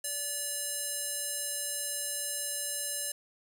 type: tone with band-pass filter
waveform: square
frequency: 577 Hz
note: D5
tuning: 31 cents flat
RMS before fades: -35 dBFS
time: 0.04-3.12 s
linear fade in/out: 5 ms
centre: 9800 Hz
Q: 2.1
effects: none